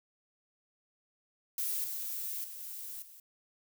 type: noise with level steps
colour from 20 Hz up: violet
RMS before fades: -34 / -38 / -45 / -43 / -54 dBFS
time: 1.58-3.2 s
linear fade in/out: 2 ms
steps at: 1.84 / 2.44 / 2.6 / 3.02 s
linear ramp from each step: 2 ms
effects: none